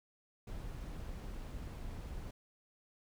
brown noise, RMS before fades -44 dBFS, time 0.47-2.31 s, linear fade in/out 5 ms, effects none

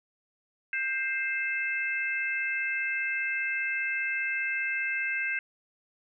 harmonic tone, 525 Hz, C5, 6 cents sharp, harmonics 3 / 4 / 5, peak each -31 / -32 / -33 dBFS, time 0.73-5.39 s, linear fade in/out 2 ms, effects none

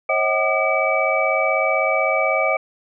sine tone cluster, 542 / 638 / 757 / 1211 / 2292 Hz, C#5 / D#5 / F#5 / D#6 / D7, -39 / +43 / +39 / -47 / -43 cents, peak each -23 / -21 / -25 / -25 / -21 dBFS, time 0.09-2.57 s, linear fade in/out 5 ms, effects none

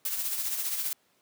blue noise with tremolo, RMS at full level -29 dBFS, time 0.05-0.93 s, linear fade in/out 2 ms, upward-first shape triangle, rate 15 Hz, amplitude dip 55%, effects pink hiss -68 dBFS RMS until 1.21 s + high-pass 200 Hz 12 dB/octave

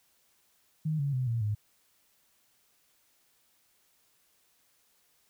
sine tone with pitch steps, 155.7 / 141.14 / 127.94 / 115.97 / 105.12 Hz, D#3 / C#3 / C3 / A#2 / G#2, +2 / +32 / -38 / -9 / +21 cents, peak -27 dBFS, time 0.85-1.55 s, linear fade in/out 10 ms, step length 140 ms, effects white hiss -69 dBFS RMS until 5.29 s

